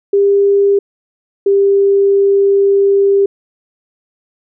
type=tone pair in turn; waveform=sine; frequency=400 / 396.8 Hz; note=G4 / G4; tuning=+35 / +21 cents; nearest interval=unison; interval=14 cents; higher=first; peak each=-7 dBFS; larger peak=neither; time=0.13-0.79 / 1.46-3.26 s; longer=second; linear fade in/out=5 ms; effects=none